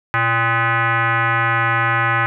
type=tone with frequency modulation; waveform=sine; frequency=119.6 Hz; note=A#2; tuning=45 cents sharp; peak=-14 dBFS; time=0.14-2.26 s; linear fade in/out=0 ms; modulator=460 Hz; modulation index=4.2; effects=none